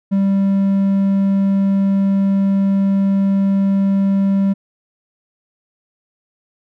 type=tone; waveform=triangle; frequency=196 Hz; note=G3; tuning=in tune; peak=-10 dBFS; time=0.11-4.54 s; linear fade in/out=20 ms; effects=none